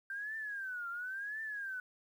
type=tone with vibrato; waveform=sine; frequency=1568 Hz; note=G6; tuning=in tune; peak=-38 dBFS; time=0.1-1.8 s; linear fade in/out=2 ms; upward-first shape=triangle; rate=0.95 Hz; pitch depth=230 cents each way; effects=11-bit